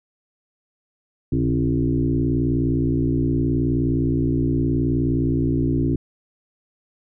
sine tone with frequency modulation, 204.3 Hz, G#3, 28 cents flat, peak -17 dBFS, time 1.32-5.96 s, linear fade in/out 5 ms, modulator 59.2 Hz, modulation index 2.4, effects none

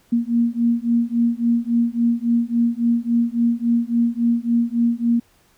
sine beating tone pair, 233.1 / 236.7 Hz, A#3 / A#3, 0 / +27 cents, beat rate 3.6 Hz, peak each -19 dBFS, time 0.12-5.2 s, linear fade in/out 10 ms, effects pink hiss -58 dBFS RMS until 5.57 s

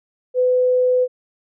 sine tone, 503 Hz, B4, 32 cents sharp, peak -13 dBFS, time 0.34-1.08 s, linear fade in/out 50 ms, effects none

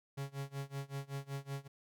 45% pulse tone with tremolo, 138.59 Hz, C#3, in tune, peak -37 dBFS, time 0.17-1.68 s, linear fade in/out 10 ms, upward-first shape sine, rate 5.3 Hz, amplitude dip 95%, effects none

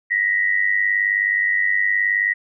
sine tone pair together, 1876.4 / 1975.5 Hz, A#6 / B6, +11 / 0 cents, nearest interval minor second, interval 89 cents, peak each -19 dBFS, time 0.1-2.34 s, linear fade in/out 20 ms, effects none

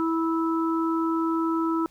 harmonic tone, 327.3 Hz, E4, 12 cents flat, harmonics 1 / 3 / 4, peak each -23 / -32 / -30 dBFS, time 0-1.86 s, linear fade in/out 0 ms, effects pink hiss -59 dBFS RMS until 1.9 s

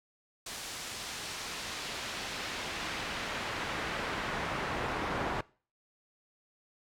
brown noise with band-pass filter sweep, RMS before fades -37 dBFS, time 0.46-5.41 s, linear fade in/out 5 ms, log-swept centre 7400 to 1200 Hz, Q 0.72, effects noise-tail reverb RT60 0.4 s tail -22 dB re dry

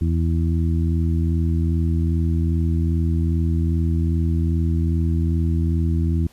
harmonic tone, 82.5 Hz, E2, 2 cents sharp, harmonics 1 / 2 / 3 / 4, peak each -18 / -24 / -28 / -30 dBFS, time 0.01-6.27 s, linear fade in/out 5 ms, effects pink hiss -54 dBFS RMS until 6.32 s + resampled to 32000 Hz

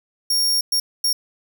sawtooth tone bursts at uneven times, 5550 Hz, F8, 12 cents flat, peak -14 dBFS, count 3, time 0.3-0.61 / 0.72-0.8 / 1.04-1.13 s, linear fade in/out 5 ms, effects none

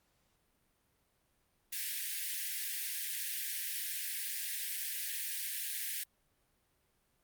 white high-pass noise, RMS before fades -38 dBFS, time 1.72-6.04 s, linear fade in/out 10 ms, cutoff 1600 Hz, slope 96 dB/octave, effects pink hiss -75 dBFS RMS until 7.23 s + Opus 48 kbps

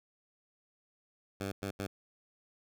10% pulse tone bursts at uneven times, 98 Hz, G2, in tune, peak -27 dBFS, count 3, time 1.4-1.52 / 1.62-1.71 / 1.79-1.87 s, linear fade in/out 10 ms, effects none

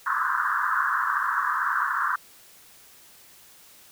pink band-pass noise, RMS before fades -25 dBFS, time 0.06-2.16 s, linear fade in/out 5 ms, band 1000 to 1700 Hz, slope 96 dB/octave, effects white hiss -52 dBFS RMS until 3.91 s

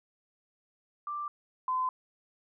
sine tone pair in turn, 1179 / 1023.2 Hz, D6 / C6, +6 / -39 cents, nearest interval major second, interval 245 cents, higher first, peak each -33 / -27 dBFS, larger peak second, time 1.07-1.28 / 1.68-1.89 s, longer neither, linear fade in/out 2 ms, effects none

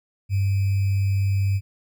sine tone with sample-and-hold, 98 Hz, G2, in tune, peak -18 dBFS, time 0.29-1.61 s, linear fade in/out 50 ms, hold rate 2450 Hz, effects none

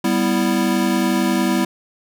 square chord, E minor, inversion first, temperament equal, 196 / 246.9 / 329.6 Hz, G3 / B3 / E4, 0 / 0 / 0 cents, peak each -21 dBFS, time 0.04-1.65 s, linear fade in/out 5 ms, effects none

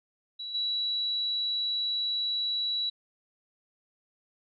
sine tone with level steps, 3920 Hz, B7, 14 cents flat, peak -35 / -27 dBFS, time 0.39-2.9 s, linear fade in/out 10 ms, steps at 0.54 s, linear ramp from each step 10 ms, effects none

